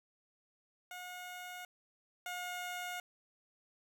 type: tone pair in turn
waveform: 15% pulse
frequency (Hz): 722 / 717.8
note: F#5 / F5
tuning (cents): -43 / +47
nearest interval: unison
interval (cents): 10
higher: first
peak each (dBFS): -38 / -33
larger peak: second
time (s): 0.91-1.65 / 2.26-3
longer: neither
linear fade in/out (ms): 2
effects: none